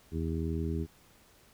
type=harmonic tone; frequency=81.1 Hz; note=E2; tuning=28 cents flat; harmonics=1 / 2 / 3 / 4 / 5; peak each=-33 / -36 / -38 / -39 / -40 dBFS; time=0.11-0.87 s; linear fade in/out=50 ms; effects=pink hiss -61 dBFS RMS until 1.53 s